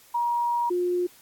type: tone pair in turn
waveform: sine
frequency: 951 / 356.2 Hz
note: A#5 / F4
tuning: +34 / +34 cents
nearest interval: octave + perfect fourth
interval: 1700 cents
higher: first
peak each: -22 dBFS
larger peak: neither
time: 0.14-0.7 / 0.7-1.07 s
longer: first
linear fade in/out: 10 ms
effects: white hiss -54 dBFS RMS until 1.21 s + AAC 64 kbps